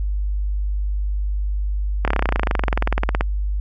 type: slowing click train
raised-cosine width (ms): 0.5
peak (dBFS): -4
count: 29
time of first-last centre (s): 2.05-3.209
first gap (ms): 27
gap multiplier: 1.03
effects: added 50 Hz sine -19 dBFS peak until 3.6 s